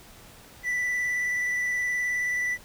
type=tone with vibrato; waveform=triangle; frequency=1975.5 Hz; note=B6; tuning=in tune; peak=-23 dBFS; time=0.63-2.58 s; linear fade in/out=50 ms; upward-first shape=triangle; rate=19 Hz; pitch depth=18 cents each way; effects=pink hiss -50 dBFS RMS until 2.64 s